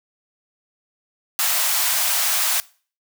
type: high-pass noise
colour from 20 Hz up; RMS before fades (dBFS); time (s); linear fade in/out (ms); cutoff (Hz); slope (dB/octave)
white; -20; 1.39-2.6; 0; 630; 48
effects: noise-tail reverb RT60 0.4 s tail -21 dB re dry